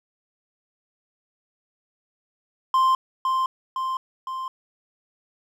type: tone with echo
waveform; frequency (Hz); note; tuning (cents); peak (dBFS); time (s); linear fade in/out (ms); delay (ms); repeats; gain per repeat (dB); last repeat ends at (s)
triangle; 1046.5; C6; 0; -14; 2.74-2.95; 2; 510; 3; -4; 4.48
effects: none